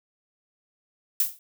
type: noise with exponential decay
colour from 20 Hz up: violet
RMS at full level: -18 dBFS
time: 1.2-1.39 s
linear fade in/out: 2 ms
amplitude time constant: 41 ms
effects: none